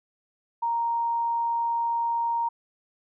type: tone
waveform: sine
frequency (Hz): 932.3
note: A#5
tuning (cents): 0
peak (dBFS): -23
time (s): 0.62-2.49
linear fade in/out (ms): 10
effects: none